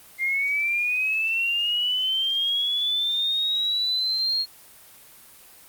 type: linear sweep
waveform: sine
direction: up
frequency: 2100 to 4276 Hz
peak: -21 dBFS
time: 0.18-4.46 s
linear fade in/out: 50 ms
effects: white hiss -49 dBFS RMS until 5.68 s + Opus 32 kbps